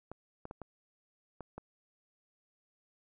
clicks, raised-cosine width 1 ms, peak -29 dBFS, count 6, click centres 0.116 / 0.454 / 0.511 / 0.617 / 1.407 / 1.58 s, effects none

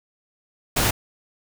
pink noise, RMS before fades -20 dBFS, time 0.76-0.91 s, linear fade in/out 10 ms, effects none

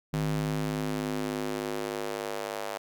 square tone with high-pass filter sweep, 51.7 Hz, G#1, 7 cents flat, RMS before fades -32 dBFS, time 0.13-2.78 s, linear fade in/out 5 ms, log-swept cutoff 140 to 620 Hz, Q 1.8, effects none

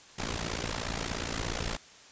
pink noise with amplitude modulation, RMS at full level -30 dBFS, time 0.18-1.77 s, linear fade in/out 10 ms, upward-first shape sine, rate 56.9 Hz, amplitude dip 85%, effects white hiss -53 dBFS RMS until 2.11 s + resampled to 16000 Hz

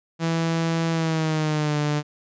sawtooth tone with pitch glide, 164.81 to 148.54 Hz, E3 to D3, 0 to +20 cents, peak -17 dBFS, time 0.19-2.03 s, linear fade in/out 50 ms, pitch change -180 cents, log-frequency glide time 0.91-1.77 s, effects resampled to 16000 Hz

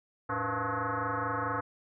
sine tone with frequency modulation, 110.8 Hz, A2, 13 cents sharp, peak -29 dBFS, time 0.29-1.61 s, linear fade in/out 10 ms, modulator 197 Hz, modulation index 7.3, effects none

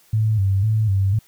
sine tone with vibrato, 103 Hz, G#2, 14 cents flat, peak -15 dBFS, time 0.13-1.19 s, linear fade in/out 5 ms, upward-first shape square, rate 2 Hz, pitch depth 100 cents each way, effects white hiss -55 dBFS RMS until 1.27 s

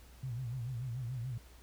sine tone with vibrato, 123.47 Hz, B2, in tune, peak -36 dBFS, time 0.23-1.38 s, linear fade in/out 5 ms, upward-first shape sine, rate 6.9 Hz, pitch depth 130 cents each way, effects added 60 Hz sine -55 dBFS peak until 1.62 s + pink hiss -61 dBFS RMS until 1.62 s

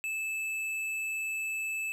triangle tone with hard clipping, 2621 Hz, E7, 11 cents flat, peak -33 dBFS, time 0.04-1.92 s, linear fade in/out 0 ms, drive 12 dB, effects none

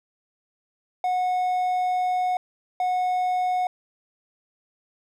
triangle tone bursts at uneven times, 731 Hz, F#5, 21 cents flat, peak -19 dBFS, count 2, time 1.04-2.37 / 2.8-3.67 s, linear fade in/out 2 ms, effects none

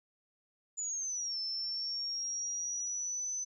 sine linear two-way sweep, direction down then up, 7030 to 5290 to 6090 Hz, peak -34 dBFS, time 0.77-3.45 s, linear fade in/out 20 ms, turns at 1.39 s, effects none

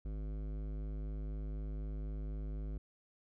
sine tone with hard clipping, 52 Hz, G#1, 3 cents sharp, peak -40 dBFS, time 0.05-2.78 s, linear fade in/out 5 ms, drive 15 dB, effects none

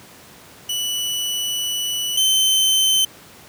sawtooth tone pair in turn, 2960 / 3083 Hz, F#7 / G7, 0 / -29 cents, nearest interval minor second, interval 71 cents, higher second, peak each -18 / -11 dBFS, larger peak second, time 0.69-2.17 / 2.17-3.05 s, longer first, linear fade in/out 5 ms, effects pink hiss -44 dBFS RMS until 3.48 s + high-pass 100 Hz 12 dB/octave

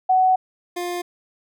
sine / 25% pulse tone pair in turn, 747 / 352.5 Hz, F#5 / F4, +16 / +16 cents, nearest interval octave + minor second, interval 1300 cents, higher first, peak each -13 / -21 dBFS, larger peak first, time 0.09-0.36 / 0.76-1.02 s, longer first, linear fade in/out 10 ms, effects none

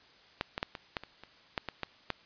clicks, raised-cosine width 0.3 ms, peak -14 / -17 / -14 / -23 / -16 / -27 / -30 / -14 / -19 / -17 / -15 dBFS, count 11, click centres 0.411 / 0.579 / 0.629 / 0.752 / 0.968 / 1.036 / 1.236 / 1.578 / 1.687 / 1.833 / 2.103 s, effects white hiss -59 dBFS RMS until 2.25 s + resampled to 11025 Hz

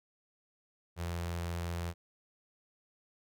sawtooth tone with notch filter, 85.5 Hz, F2, 36 cents flat, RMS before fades -37 dBFS, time 0.96-1.94 s, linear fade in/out 50 ms, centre 270 Hz, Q 1.9, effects none

